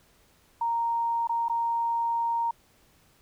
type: tone with dropouts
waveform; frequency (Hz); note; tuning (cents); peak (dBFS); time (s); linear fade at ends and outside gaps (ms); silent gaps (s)
sine; 930; A#5; -4; -24; 0.61-2.51; 5; 1.273-1.293 / 1.484-1.496
effects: pink hiss -62 dBFS RMS until 3.21 s